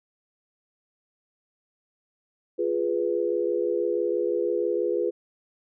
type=chord; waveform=sine; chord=F diminished; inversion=none; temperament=equal; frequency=349.2 / 415.3 / 493.9 Hz; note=F4 / Ab4 / Cb5; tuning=0 / 0 / 0 cents; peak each=-27 dBFS; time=2.58-5.11 s; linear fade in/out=20 ms; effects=none